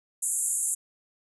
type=band-pass noise; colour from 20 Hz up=white; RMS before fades=-28 dBFS; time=0.22-0.75 s; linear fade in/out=10 ms; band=7000 to 11000 Hz; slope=96 dB/octave; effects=none